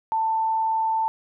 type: tone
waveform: sine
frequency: 889 Hz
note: A5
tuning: 18 cents sharp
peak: -20 dBFS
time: 0.12-1.08 s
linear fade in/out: 0 ms
effects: none